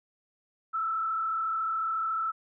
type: tone with frequency modulation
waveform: sine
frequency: 1319 Hz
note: E6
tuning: 1 cent sharp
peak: -27 dBFS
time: 0.73-2.32 s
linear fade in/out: 20 ms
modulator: 34 Hz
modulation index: 0.82
effects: none